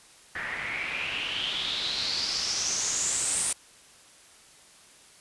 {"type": "noise with low-pass filter sweep", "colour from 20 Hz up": "white", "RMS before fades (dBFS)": -30, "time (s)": [0.35, 3.53], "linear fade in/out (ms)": 5, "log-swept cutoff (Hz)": [1800, 9200], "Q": 6.1, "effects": ["white hiss -54 dBFS RMS until 5.2 s", "resampled to 24000 Hz"]}